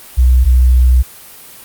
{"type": "tone pair in turn", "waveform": "sine", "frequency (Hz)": [62.8, 62.8], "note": ["B1", "B1"], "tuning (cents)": [30, 30], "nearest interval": "unison", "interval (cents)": 0, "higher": "neither", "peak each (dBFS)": -5, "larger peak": "neither", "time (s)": [[0.17, 0.45], [0.45, 1.03]], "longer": "second", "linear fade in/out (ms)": 20, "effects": ["white hiss -36 dBFS RMS until 1.64 s", "Opus 32 kbps"]}